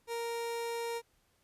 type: tone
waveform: 30% pulse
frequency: 466.2 Hz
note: A#4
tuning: in tune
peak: -32 dBFS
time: 0.07-1.02 s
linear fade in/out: 50 ms
effects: pink hiss -72 dBFS RMS until 1.43 s + resampled to 32000 Hz